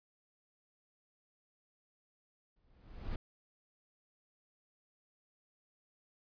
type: noise with exponential growth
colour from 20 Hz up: brown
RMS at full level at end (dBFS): -36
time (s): 2.56-3.16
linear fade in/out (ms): 5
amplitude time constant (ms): 130
effects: resampled to 11025 Hz